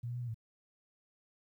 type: tone with pitch steps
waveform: sine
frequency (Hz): 119.1 / 121.2 / 122.8 / 121.2 / 112.3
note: A#2 / B2 / B2 / B2 / A2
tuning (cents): +38 / -32 / -9 / -32 / +36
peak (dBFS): -36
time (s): 0.03-0.345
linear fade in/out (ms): 10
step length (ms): 63
effects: 12-bit